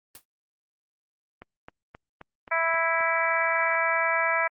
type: noise with exponential decay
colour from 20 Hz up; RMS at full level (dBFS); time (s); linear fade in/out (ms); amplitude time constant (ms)
white; -40; 0.15-0.25; 1; 20
type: click train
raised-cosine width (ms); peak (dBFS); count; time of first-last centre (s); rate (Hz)
0.5; -27; 7; 1.42-3.007; 3.78
type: harmonic tone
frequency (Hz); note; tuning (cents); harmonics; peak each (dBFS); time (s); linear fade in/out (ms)
329.6; E4; 0; 2 / 3 / 4 / 5 / 6 / 7; -29 / -29 / -29 / -29 / -29 / -29; 2.51-4.48; 10
effects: Opus 24 kbps

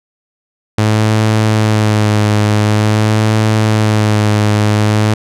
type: tone with vibrato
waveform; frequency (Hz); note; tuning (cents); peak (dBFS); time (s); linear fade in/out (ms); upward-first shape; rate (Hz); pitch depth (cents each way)
sawtooth; 107.1; A2; -46; -5; 0.78-5.14; 5; sine; 0.47; 30
effects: low-pass 9000 Hz 12 dB/octave

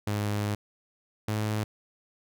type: tone pair in turn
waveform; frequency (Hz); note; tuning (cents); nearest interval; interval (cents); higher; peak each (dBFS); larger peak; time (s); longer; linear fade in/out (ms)
sawtooth; 103.83 / 107.06; G#2 / A2; 0 / -47; minor second; 53; second; -23 / -23; neither; 0.07-0.55 / 1.28-1.64; first; 5
effects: none

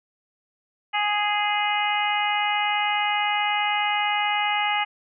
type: harmonic tone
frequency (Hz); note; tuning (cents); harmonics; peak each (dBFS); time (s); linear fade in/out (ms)
415.3; G#4; 0; 2 / 3 / 4 / 5 / 6 / 7; -24 / -30 / -33 / -27 / -31 / -29; 0.93-4.85; 20
effects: none

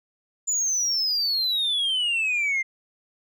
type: exponential sweep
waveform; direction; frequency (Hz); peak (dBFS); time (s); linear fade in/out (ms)
sine; down; 7110 to 2079; -19; 0.47-2.63; 20
effects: tanh soft clip ceiling -20 dBFS

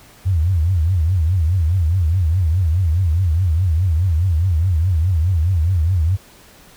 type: tone with vibrato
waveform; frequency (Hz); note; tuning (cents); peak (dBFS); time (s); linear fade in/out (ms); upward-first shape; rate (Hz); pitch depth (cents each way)
sine; 86; F2; -26; -13; 0.25-6.17; 20; triangle; 4.8; 240
effects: pink hiss -46 dBFS RMS until 6.76 s

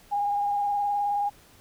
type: tone with vibrato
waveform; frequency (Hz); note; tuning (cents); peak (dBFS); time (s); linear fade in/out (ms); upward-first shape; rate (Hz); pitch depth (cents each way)
sine; 815; G#5; -33; -23; 0.11-1.3; 20; sine; 19; 21
effects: pink hiss -55 dBFS RMS until 1.6 s

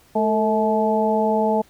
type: harmonic tone with a mistuned harmonic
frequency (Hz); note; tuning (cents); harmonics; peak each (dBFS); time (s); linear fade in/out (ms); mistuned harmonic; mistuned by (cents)
215.3; A3; -37; 1 / 2 / 3 / 4; -22 / -22 / -22 / -22; 0.15-1.62; 10; 2; +59
effects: pink hiss -54 dBFS RMS until 1.69 s

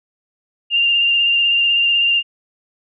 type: tone with vibrato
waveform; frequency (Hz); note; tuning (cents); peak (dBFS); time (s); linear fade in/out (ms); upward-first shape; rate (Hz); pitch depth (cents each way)
sine; 2794; F7; 0; -12; 0.7-2.23; 50; triangle; 16; 25
effects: none

